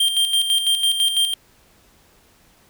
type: tone with tremolo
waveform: square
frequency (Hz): 3177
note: G7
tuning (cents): +23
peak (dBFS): -15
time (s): 0-1.34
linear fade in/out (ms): 5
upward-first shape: square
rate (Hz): 6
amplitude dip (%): 55
effects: pink hiss -55 dBFS RMS until 2.69 s